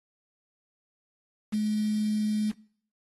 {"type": "tone with quantisation", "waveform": "sine", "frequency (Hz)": 212.7, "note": "G#3", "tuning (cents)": 42, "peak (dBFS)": -24, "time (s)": [1.52, 2.52], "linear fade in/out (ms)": 20, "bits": 7, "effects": ["noise-tail reverb RT60 0.6 s tail -23 dB re dry", "AAC 32 kbps"]}